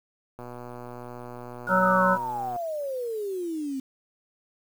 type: click train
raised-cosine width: 1 ms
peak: -26 dBFS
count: 266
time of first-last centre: 0.39-2.562 s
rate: 122 Hz
type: exponential sweep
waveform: sine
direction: down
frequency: 1458 to 260 Hz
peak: -28 dBFS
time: 1.67-3.8 s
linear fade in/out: 5 ms
type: harmonic tone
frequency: 186.3 Hz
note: F#3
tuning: 12 cents sharp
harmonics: 1 / 3 / 5 / 7 / 8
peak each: -26 / -24 / -25 / -24 / -26 dBFS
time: 1.68-2.18 s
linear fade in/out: 50 ms
effects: 8-bit